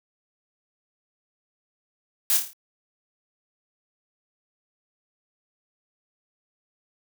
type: noise with echo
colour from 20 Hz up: blue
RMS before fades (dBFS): -21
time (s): 2.3-2.37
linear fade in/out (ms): 0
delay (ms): 27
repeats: 6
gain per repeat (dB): -5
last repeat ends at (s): 2.532
effects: none